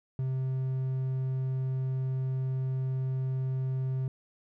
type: tone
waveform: triangle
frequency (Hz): 131.1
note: C3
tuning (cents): +4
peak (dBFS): -26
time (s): 0.19-4.08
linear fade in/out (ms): 2
effects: none